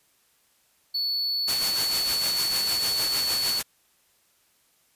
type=tone; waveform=triangle; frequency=4435 Hz; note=C#8; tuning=in tune; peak=-23 dBFS; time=0.94-3.6 s; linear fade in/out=10 ms
type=noise with tremolo; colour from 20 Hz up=white; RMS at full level=-27 dBFS; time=1.47-3.63 s; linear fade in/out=20 ms; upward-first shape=sine; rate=6.6 Hz; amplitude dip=50%
effects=white hiss -65 dBFS RMS until 4.95 s + resampled to 32000 Hz